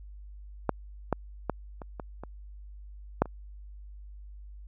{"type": "clicks", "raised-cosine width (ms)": 1, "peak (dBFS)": [-10, -11, -13, -26, -22, -25, -7, -28], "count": 8, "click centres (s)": [0.693, 1.127, 1.497, 1.818, 1.998, 2.236, 3.22, 3.257], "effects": ["added 50 Hz sine -43 dBFS peak until 4.67 s"]}